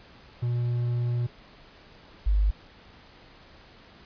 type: tone pair in turn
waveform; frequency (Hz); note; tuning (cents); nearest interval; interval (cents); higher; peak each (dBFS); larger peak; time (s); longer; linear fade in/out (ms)
triangle / sine; 120.5 / 50.66; B2 / G#1; -42 / -42; octave + minor third; 1500; first; -22 / -19; second; 0.42-1.27 / 2.26-2.51; first; 10
effects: pink hiss -52 dBFS RMS until 4.05 s + resampled to 11025 Hz